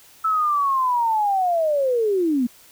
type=linear sweep; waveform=sine; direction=down; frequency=1318.5 to 230.5 Hz; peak=-17 dBFS; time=0.24-2.47 s; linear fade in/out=10 ms; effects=white hiss -50 dBFS RMS until 2.71 s